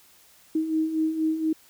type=beating tone pair; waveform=sine; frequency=313.3 / 317.5 Hz; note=D#4 / D#4; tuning=+12 / +35 cents; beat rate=4.2 Hz; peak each=-30 / -23 dBFS; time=0.55-1.53 s; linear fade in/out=5 ms; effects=white hiss -56 dBFS RMS until 1.69 s